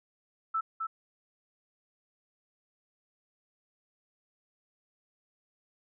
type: tone with echo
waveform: sine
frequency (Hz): 1318.5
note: E6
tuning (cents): 0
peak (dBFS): -27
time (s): 0.54-0.61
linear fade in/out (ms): 10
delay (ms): 260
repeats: 1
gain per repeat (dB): -4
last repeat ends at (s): 0.87
effects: none